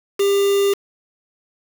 triangle tone with quantisation, 398.8 Hz, G4, 30 cents sharp, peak -12 dBFS, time 0.19-0.74 s, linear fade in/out 10 ms, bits 4, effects none

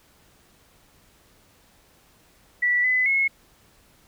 sine tone with pitch steps, 1958 / 2012 / 2176 Hz, B6 / B6 / C#7, -15 / +32 / -33 cents, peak -18 dBFS, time 2.62-3.28 s, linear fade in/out 10 ms, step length 220 ms, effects pink hiss -58 dBFS RMS until 4.07 s

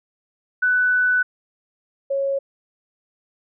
sine tone pair in turn, 1493 / 550.1 Hz, F#6 / C#5, +15 / -13 cents, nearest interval octave + perfect fourth, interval 1728 cents, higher first, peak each -15 / -19 dBFS, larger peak first, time 0.62-1.23 / 2.1-2.39 s, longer first, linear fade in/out 10 ms, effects none

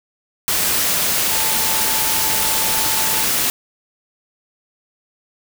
sine tone in noise, 880 Hz, A5, in tune, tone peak -28 dBFS, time 1.31-3.24 s, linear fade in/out 0 ms, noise white, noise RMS -18 dBFS, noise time 0.48-3.5 s, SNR -13 dB, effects none

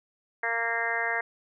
harmonic tone, 231.1 Hz, A#3, 15 cents flat, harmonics 2 / 3 / 4 / 5 / 6 / 7 / 8 / 9, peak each -37 / -34 / -36 / -39 / -40 / -31 / -31 / -34 dBFS, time 0.43-1.21 s, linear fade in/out 5 ms, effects none

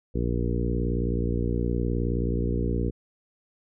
harmonic tone with a mistuned harmonic, 59.1 Hz, A#1, 24 cents sharp, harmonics 1 / 2 / 3 / 4 / 5 / 6 / 7 / 8, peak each -27 / -30 / -32 / -33 / -34 / -35 / -35 / -36 dBFS, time 0.14-2.91 s, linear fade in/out 20 ms, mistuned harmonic 1, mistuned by -19 cents, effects none

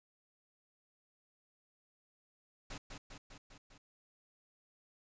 pink noise with echo, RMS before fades -45 dBFS, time 2.7-2.78 s, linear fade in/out 5 ms, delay 200 ms, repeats 5, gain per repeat -3 dB, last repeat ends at 3.78 s, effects resampled to 16000 Hz

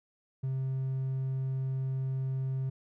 triangle tone, 132.4 Hz, C3, 21 cents sharp, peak -27 dBFS, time 0.43-2.7 s, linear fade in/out 10 ms, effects tanh soft clip ceiling -23 dBFS

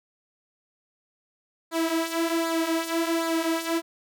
sawtooth tone with flanger, 329.6 Hz, E4, in tune, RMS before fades -26 dBFS, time 1.71-3.82 s, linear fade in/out 50 ms, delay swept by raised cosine 0.34 to 6.04 ms, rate 1.3 Hz, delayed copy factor -0.65, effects none

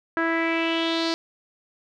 sawtooth tone with low-pass filter sweep, 329.6 Hz, E4, in tune, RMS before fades -24 dBFS, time 0.17-1.14 s, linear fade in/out 0 ms, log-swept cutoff 1600 to 4700 Hz, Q 4.4, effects none

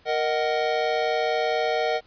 square chord, D# minor, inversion second, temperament just, 466.7 / 622.3 / 746.7 Hz, A#4 / D#5 / F#5, +2 / 0 / +16 cents, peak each -27 dBFS, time 0.05-2.01 s, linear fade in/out 50 ms, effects pink hiss -57 dBFS RMS until 2.06 s + resampled to 11025 Hz

